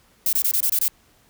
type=noise bursts; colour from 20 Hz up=violet; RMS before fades=-20 dBFS; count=7; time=0.26-0.881 s; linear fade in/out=2 ms; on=69 ms; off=23 ms; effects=pink hiss -58 dBFS RMS until 1.29 s